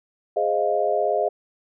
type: chord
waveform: sine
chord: F minor seventh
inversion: first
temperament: equal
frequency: 415.3 / 523.3 / 622.3 / 698.5 Hz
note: Ab4 / C5 / Eb5 / F5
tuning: 0 / 0 / 0 / 0 cents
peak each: -25 / -27 / -23 / -24 dBFS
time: 0.36-1.29 s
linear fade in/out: 10 ms
effects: none